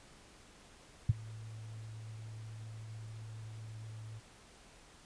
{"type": "tone with ADSR envelope", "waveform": "sine", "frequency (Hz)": 110, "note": "A2", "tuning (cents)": 0, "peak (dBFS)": -20, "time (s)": [1.09, 4.21], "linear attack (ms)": 6, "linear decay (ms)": 24, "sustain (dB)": -24, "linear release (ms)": 34, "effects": ["pink hiss -59 dBFS RMS until 5.05 s", "resampled to 22050 Hz"]}